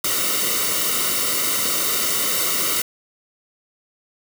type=noise with comb filter; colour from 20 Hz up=white; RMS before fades=-21 dBFS; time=0.04-2.82 s; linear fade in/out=5 ms; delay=1.2 ms; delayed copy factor=-0.8; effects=none